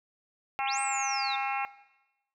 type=harmonic tone; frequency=269.9 Hz; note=C#4; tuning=46 cents flat; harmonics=3 / 4 / 5 / 6 / 7 / 8 / 9 / 10; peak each=-30 / -38 / -38 / -46 / -46 / -38 / -41 / -39 dBFS; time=0.59-1.65 s; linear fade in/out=0 ms
type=linear two-way sweep; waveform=sine; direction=up then down; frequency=1882 to 8420 to 3536 Hz; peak=-33 dBFS; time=0.65-1.36 s; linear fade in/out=10 ms; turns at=0.8 s
effects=noise-tail reverb RT60 1.0 s tail -18 dB re dry